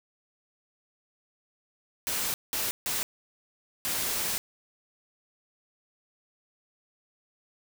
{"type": "noise bursts at uneven times", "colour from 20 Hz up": "white", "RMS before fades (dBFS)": -30, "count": 4, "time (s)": [[2.07, 2.34], [2.53, 2.71], [2.86, 3.03], [3.85, 4.38]], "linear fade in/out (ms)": 0, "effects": []}